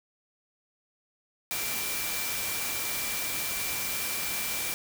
sine tone in noise, 2349 Hz, D7, in tune, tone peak -38 dBFS, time 1.51-4.74 s, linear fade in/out 0 ms, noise white, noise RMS -32 dBFS, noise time 1.51-4.74 s, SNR -9 dB, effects none

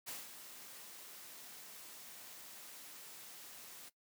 white noise with ADSR envelope, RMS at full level -44 dBFS, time 0.06-3.9 s, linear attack 26 ms, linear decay 180 ms, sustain -9 dB, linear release 22 ms, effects noise-tail reverb RT60 0.1 s tail -17 dB re dry + high-pass 150 Hz 12 dB/octave

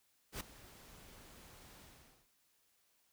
pink noise with ADSR envelope, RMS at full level -40 dBFS, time 0.32-2.29 s, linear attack 83 ms, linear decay 9 ms, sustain -18 dB, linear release 480 ms, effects white hiss -75 dBFS RMS until 3.12 s

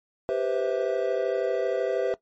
triangle chord, C major seventh, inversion second, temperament just, 392.4 / 490.5 / 523.3 / 654.1 Hz, G4 / B4 / C5 / E5, +2 / -12 / 0 / -14 cents, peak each -27 dBFS, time 0.29-2.14 s, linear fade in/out 0 ms, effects noise-tail reverb RT60 0.1 s tail -17 dB re dry + MP3 32 kbps

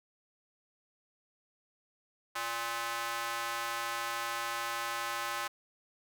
square tone with high-pass filter, 116.54 Hz, A#2, in tune, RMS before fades -36 dBFS, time 2.35-5.48 s, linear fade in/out 10 ms, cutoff 1100 Hz, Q 1.6, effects none

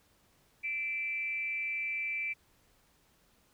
sine tone with frequency modulation, 2337 Hz, D7, 9 cents flat, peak -32 dBFS, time 0.63-2.34 s, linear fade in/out 20 ms, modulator 285 Hz, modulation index 0.39, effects pink hiss -68 dBFS RMS until 3.53 s

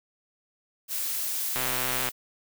blue noise, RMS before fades -30 dBFS, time 0.88-2.12 s, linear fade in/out 50 ms
click train, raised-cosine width 0.3 ms, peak -14 dBFS, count 68, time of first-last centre 1.56-2.088 s, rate 127 Hz
effects none

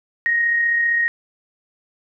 sine tone with amplitude modulation, 1872 Hz, A#6, 7 cents sharp, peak -14 dBFS, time 0.26-1.08 s, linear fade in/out 0 ms, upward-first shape sine, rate 35.3 Hz, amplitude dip 30%, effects none

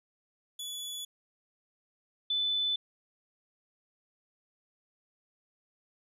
sawtooth / sine tone pair in turn, 3423 / 3503 Hz, A7 / A7, -48 / -8 cents, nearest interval unison, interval 40 cents, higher second, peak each -34 / -27 dBFS, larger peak second, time 0.59-1.05 / 2.3-2.76 s, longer neither, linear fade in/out 5 ms, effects resampled to 32000 Hz

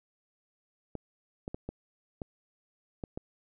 clicks, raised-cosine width 2 ms, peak -23 dBFS, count 7, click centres 0.953 / 1.479 / 1.545 / 1.69 / 2.218 / 3.038 / 3.175 s, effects none

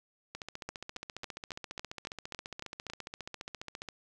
two click trains, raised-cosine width 0.2 ms, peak -23 / -22 dBFS, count 53 / 9, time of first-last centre 0.35-3.887 / 0.69-2.9 s, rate 14.7 / 3.62 Hz, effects none

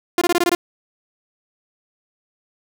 sawtooth tone bursts, 349.2 Hz, F4, in tune, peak -10 dBFS, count 7, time 0.18-0.55 s, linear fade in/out 2 ms, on 34 ms, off 22 ms, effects none

